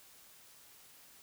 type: silence
effects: white hiss -59 dBFS RMS until 1.22 s